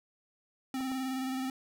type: tone with vibrato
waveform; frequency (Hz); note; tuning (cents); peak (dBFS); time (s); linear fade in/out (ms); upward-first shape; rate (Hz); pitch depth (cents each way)
square; 261.6; C4; 0; -33; 0.74-1.5; 2; square; 19; 24
type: clicks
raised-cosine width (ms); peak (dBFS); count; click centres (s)
1; -33; 2; 0.807 / 0.917
effects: none